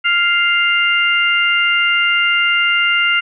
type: harmonic tone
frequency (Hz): 698.5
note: F5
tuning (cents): 0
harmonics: 2 / 3 / 4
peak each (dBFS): -16 / -16 / -16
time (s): 0.04-3.21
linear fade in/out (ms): 20
effects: none